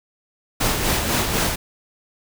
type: noise with tremolo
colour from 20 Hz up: pink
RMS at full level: -19 dBFS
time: 0.6-1.56 s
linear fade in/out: 10 ms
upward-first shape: sine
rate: 4 Hz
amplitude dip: 45%
effects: none